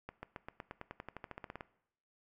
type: accelerating click train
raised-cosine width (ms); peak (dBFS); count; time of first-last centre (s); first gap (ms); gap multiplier
0.5; -28; 18; 0.09-1.608; 140; 0.94
effects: noise-tail reverb RT60 0.7 s tail -18 dB re dry